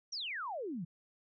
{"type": "exponential sweep", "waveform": "sine", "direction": "down", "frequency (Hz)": [5920, 152.5], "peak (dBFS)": -37, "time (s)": [0.12, 0.85], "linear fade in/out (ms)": 10, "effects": []}